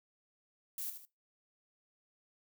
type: noise with echo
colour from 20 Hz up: violet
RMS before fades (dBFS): -40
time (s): 0.78-0.9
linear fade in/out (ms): 2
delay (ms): 76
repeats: 2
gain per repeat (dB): -8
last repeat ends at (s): 1.052
effects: noise-tail reverb RT60 0.2 s tail -19 dB re dry